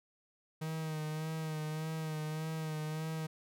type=tone with vibrato; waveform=45% pulse; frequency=156.7 Hz; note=D#3; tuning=13 cents sharp; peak=-36 dBFS; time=0.61-3.27 s; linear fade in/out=10 ms; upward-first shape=sine; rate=1.7 Hz; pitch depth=33 cents each way; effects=none